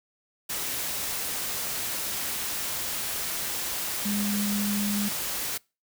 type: tone in noise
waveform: sine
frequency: 204.6 Hz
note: G#3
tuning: 26 cents flat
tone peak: -26 dBFS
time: 4.05-5.09 s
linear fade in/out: 10 ms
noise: white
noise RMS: -31 dBFS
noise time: 0.49-5.58 s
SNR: +2 dB
effects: noise-tail reverb RT60 0.3 s tail -26 dB re dry